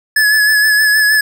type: tone with vibrato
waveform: square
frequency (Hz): 1711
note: A6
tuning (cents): -49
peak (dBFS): -9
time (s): 0.16-1.21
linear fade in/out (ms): 5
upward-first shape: sine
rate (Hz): 6.4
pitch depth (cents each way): 33
effects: none